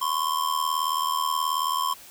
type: ring-modulated tone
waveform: square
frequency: 1057 Hz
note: C6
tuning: 17 cents sharp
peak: -21 dBFS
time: 0.01-1.94 s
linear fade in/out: 10 ms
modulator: 39.3 Hz
effects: white hiss -47 dBFS RMS until 2.1 s